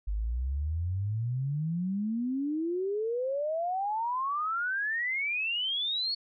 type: exponential sweep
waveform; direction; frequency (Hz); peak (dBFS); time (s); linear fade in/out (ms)
sine; up; 49 to 4435; -28; 0.07-6.15; 10
effects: none